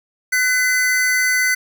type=tone pair together; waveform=square; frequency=1500 / 2026 Hz; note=F#6 / B6; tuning=+23 / +44 cents; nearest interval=perfect fourth; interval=521 cents; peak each=-20 / -17 dBFS; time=0.32-1.55 s; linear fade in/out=10 ms; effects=9-bit